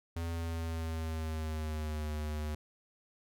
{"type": "tone with pitch glide", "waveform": "square", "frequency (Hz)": [83.7, 75.87], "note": ["E2", "D#2"], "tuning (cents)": [27, -43], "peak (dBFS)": -35, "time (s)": [0.16, 2.55], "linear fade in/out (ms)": 5, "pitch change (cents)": -170, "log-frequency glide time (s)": [0.31, 2.1], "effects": []}